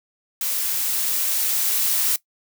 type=noise with level ramp; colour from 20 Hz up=blue; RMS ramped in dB=-24 to -20 dBFS; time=0.41-2.16 s; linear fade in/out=2 ms; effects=noise-tail reverb RT60 0.1 s tail -19 dB re dry